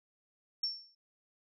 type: tone with exponential decay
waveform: sine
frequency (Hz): 5440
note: F8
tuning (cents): -46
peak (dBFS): -28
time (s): 0.63-0.95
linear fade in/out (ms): 5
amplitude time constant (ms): 68
effects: none